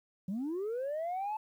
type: linear sweep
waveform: sine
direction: up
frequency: 176.2 to 880 Hz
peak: -31 dBFS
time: 0.28-1.37 s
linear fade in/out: 5 ms
effects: tanh soft clip ceiling -31 dBFS + 11-bit